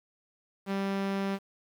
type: tone with low-pass filter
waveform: sawtooth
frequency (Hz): 196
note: G3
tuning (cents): 0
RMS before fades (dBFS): -31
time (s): 0.66-1.39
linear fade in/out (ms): 50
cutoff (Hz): 3500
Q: 0.72
effects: 9-bit